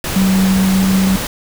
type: tone in noise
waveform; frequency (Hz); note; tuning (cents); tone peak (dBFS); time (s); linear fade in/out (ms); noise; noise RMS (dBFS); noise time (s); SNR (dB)
sine; 190.4; F#3; +50; -10; 0.16-1.16; 2; pink; -21; 0.04-1.27; +8
effects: none